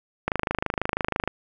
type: click train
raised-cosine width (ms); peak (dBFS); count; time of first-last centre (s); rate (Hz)
0.5; -8; 27; 0.28-1.276; 26.1
effects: none